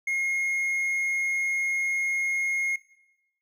triangle tone, 2149 Hz, C7, 46 cents sharp, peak -23 dBFS, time 0.07-2.76 s, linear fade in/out 5 ms, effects noise-tail reverb RT60 0.9 s tail -17 dB re dry

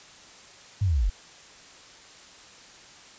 sine linear sweep, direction down, 106.8 to 38.54 Hz, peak -20 dBFS, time 0.81-1.1 s, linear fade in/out 10 ms, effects white hiss -49 dBFS RMS until 3.18 s + resampled to 16000 Hz

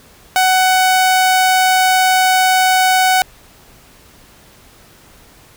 sawtooth tone, 747 Hz, F#5, 16 cents sharp, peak -6 dBFS, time 0.36-3.22 s, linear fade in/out 0 ms, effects pink hiss -45 dBFS RMS until 5.56 s

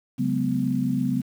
sine tone cluster, 137.1 / 186.4 / 212.7 / 249.9 Hz, C#3 / F#3 / G#3 / B3, -19 / +13 / +42 / +21 cents, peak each -28 / -28 / -29 / -24 dBFS, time 0.18-1.22 s, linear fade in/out 20 ms, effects 8-bit

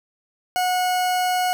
40% pulse tone, 730 Hz, F#5, 24 cents flat, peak -18 dBFS, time 0.56-1.53 s, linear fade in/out 0 ms, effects none

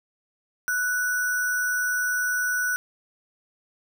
sine tone with sample-and-hold, 1480 Hz, F#6, in tune, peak -22 dBFS, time 0.68-2.76 s, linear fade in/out 0 ms, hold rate 7350 Hz, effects none

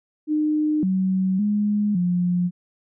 sine tone with pitch steps, 304.5 / 188.3 / 207.8 / 177.6 Hz, D#4 / F#3 / G#3 / F3, -37 / +31 / +1 / +29 cents, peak -18 dBFS, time 0.27-2.51 s, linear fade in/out 50 ms, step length 560 ms, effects none

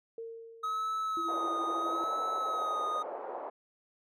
sine tone with exponential decay, 456.7 Hz, A#4, 36 cents flat, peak -37 dBFS, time 0.18-1.43 s, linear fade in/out 2 ms, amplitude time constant 270 ms
triangle tone with vibrato, 1270 Hz, D#6, 35 cents sharp, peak -29 dBFS, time 0.63-3.03 s, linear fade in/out 10 ms, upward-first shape sine, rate 0.77 Hz, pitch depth 45 cents each way
sine tone with tremolo, 334.9 Hz, E4, 27 cents sharp, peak -36 dBFS, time 1.17-2.04 s, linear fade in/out 0 ms, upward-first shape sine, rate 12 Hz, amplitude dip 60%
white band-pass noise, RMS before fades -40 dBFS, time 1.28-3.5 s, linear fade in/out 5 ms, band 430 to 850 Hz, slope 24 dB/octave
effects none

